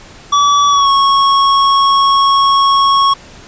square tone with pitch glide, 1147 to 1102.8 Hz, D6 to C#6, -41 to -9 cents, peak -8 dBFS, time 0.32-3.14 s, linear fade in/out 10 ms, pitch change -68 cents, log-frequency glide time 0.69-0.89 s, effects pink hiss -37 dBFS RMS until 3.47 s + resampled to 16000 Hz

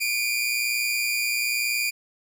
sawtooth tone pair together, 2309 / 2430 Hz, D7 / D#7, -30 / -42 cents, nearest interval minor second, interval 88 cents, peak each -25 / -21 dBFS, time 0-1.91 s, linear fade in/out 20 ms, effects none

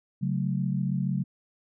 sine chord, F# minor, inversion second, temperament equal, 138.59 / 185 / 220 Hz, C#3 / F#3 / A3, 0 / 0 / 0 cents, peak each -28 / -28 / -34 dBFS, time 0.21-1.24 s, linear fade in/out 20 ms, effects none

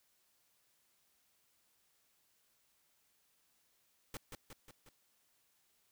pink noise with echo, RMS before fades -44 dBFS, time 4.14-4.17 s, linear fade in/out 2 ms, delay 180 ms, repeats 4, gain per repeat -4 dB, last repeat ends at 4.89 s, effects white hiss -75 dBFS RMS until 5.91 s

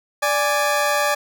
20% pulse tone pair together, 586 / 829.3 Hz, D5 / G#5, -4 / -3 cents, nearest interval tritone, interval 601 cents, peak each -14 / -17 dBFS, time 0.22-1.15 s, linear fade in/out 10 ms, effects none

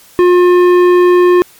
sine tone with tanh clipping, 356.8 Hz, F4, 37 cents sharp, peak -6 dBFS, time 0.19-1.42 s, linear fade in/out 0 ms, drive 13 dB, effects white hiss -42 dBFS RMS until 1.59 s + MP3 96 kbps

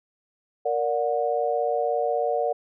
sine chord, Bb augmented, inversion none, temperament just, 466.2 / 582.7 / 728.4 Hz, Bb4 / D5 / F#5, 0 / -14 / -27 cents, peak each -26 dBFS, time 0.65-2.53 s, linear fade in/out 10 ms, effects none

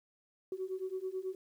sine beating tone pair, 370.9 / 380.1 Hz, F#4 / F#4, +4 / +47 cents, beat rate 9.2 Hz, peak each -39 / -38 dBFS, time 0.52-1.35 s, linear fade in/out 2 ms, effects tanh soft clip ceiling -28 dBFS + 11-bit

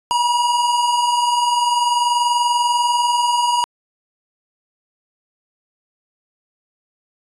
square tone pair together, 942.6 / 963 Hz, A#5 / B5, +19 / -44 cents, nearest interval unison, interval 37 cents, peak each -25 / -16 dBFS, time 0.11-3.64 s, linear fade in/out 0 ms, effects resampled to 24000 Hz

